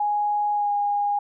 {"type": "tone with pitch glide", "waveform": "sine", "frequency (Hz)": [830, 818.1], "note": ["G#5", "G#5"], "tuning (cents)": [-1, -26], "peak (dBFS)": -20, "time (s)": [0, 1.19], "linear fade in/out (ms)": 5, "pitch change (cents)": -25, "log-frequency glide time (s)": [0.53, 0.72], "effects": []}